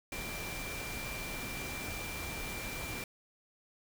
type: tone in noise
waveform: sine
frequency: 2363 Hz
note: D7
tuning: 10 cents sharp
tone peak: -43 dBFS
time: 0.12-3.04 s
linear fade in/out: 2 ms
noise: pink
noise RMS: -41 dBFS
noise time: 0.12-3.04 s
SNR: -5 dB
effects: none